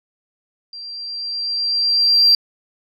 sine tone with level ramp, 4727 Hz, D8, 10 cents sharp, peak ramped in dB -31 to -7 dBFS, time 0.73-2.35 s, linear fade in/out 2 ms, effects tanh soft clip ceiling -4 dBFS

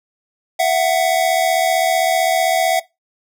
square tone pair together, 666 / 741.6 Hz, E5 / F#5, +18 / +4 cents, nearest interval major second, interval 186 cents, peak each -17 dBFS, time 0.59-2.8 s, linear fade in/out 10 ms, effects noise-tail reverb RT60 0.2 s tail -19 dB re dry

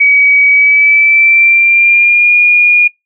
sine tone with pitch glide, 2269 to 2432 Hz, C#7 to D#7, +40 to -40 cents, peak -4 dBFS, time 0-2.88 s, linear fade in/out 10 ms, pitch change +120 cents, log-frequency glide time 0.49-2.35 s, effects noise-tail reverb RT60 0.2 s tail -25 dB re dry

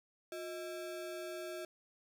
square ring-modulated tone, 493.9 Hz, B4, in tune, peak -39 dBFS, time 0.32-1.65 s, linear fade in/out 2 ms, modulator 137 Hz, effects 12-bit

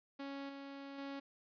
sawtooth tone with level steps, 277.2 Hz, C#4, in tune, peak -39 / -43 / -39 dBFS, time 0.19-1.2 s, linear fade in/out 10 ms, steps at 0.49 / 0.98 s, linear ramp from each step 5 ms, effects resampled to 11025 Hz + 12-bit

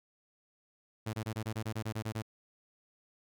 sawtooth tone bursts, 110 Hz, A2, in tune, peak -30 dBFS, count 12, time 1.06-2.223 s, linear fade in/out 10 ms, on 74 ms, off 25 ms, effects none

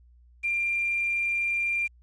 sine tone with quantisation, 2384 Hz, D7, 25 cents sharp, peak -24 dBFS, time 0.43-1.88 s, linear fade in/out 20 ms, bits 8, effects added 60 Hz sine -53 dBFS peak until 2.02 s + resampled to 22050 Hz

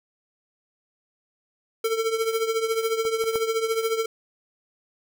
square tone with tremolo, 449 Hz, A4, 35 cents sharp, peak -20 dBFS, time 1.84-4.06 s, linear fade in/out 5 ms, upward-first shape triangle, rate 14 Hz, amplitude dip 75%
clicks, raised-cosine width 1 ms, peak -25 / -27 / -20 dBFS, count 3, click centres 3.052 / 3.239 / 3.357 s
effects none

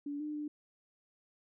sine tone with pitch steps, 287.9 / 300.9 / 297.7 Hz, D4 / D4 / D4, -34 / +42 / +24 cents, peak -36 dBFS, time 0.06-0.48 s, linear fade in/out 5 ms, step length 140 ms, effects none

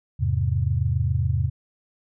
sine chord, E augmented, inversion none, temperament equal with one note detuned, 83.17 / 103.83 / 130.81 Hz, E2 / G#2 / B#2, +16 / 0 / 0 cents, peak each -24 dBFS, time 0.19-1.5 s, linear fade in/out 20 ms, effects none

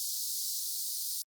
pink high-pass noise, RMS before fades -35 dBFS, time 0-1.22 s, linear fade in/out 0 ms, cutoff 4200 Hz, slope 48 dB/octave, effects Opus 48 kbps

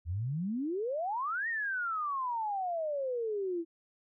sine exponential two-way sweep, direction up then down, 77.78 to 1891 to 325.5 Hz, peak -31 dBFS, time 0.05-3.65 s, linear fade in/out 50 ms, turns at 1.48 s, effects none

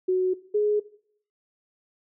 sine tone pair in turn, 370 / 418.6 Hz, F#4 / G#4, 0 / +14 cents, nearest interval major second, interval 214 cents, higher second, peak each -19 dBFS, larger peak neither, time 0.08-0.34 / 0.54-0.8 s, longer neither, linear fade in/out 10 ms, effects noise-tail reverb RT60 0.6 s tail -18 dB re dry

